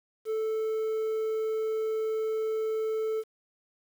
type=tone; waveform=triangle; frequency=439.3 Hz; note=A4; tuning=3 cents flat; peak=-25 dBFS; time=0.25-3.24 s; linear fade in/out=50 ms; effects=9-bit